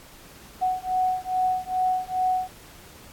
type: beating tone pair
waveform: sine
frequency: 740 / 742.4 Hz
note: F#5 / F#5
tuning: 0 / +6 cents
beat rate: 2.4 Hz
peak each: -25 dBFS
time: 0.61-2.49 s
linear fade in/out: 20 ms
effects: pink hiss -48 dBFS RMS until 3.12 s + AAC 64 kbps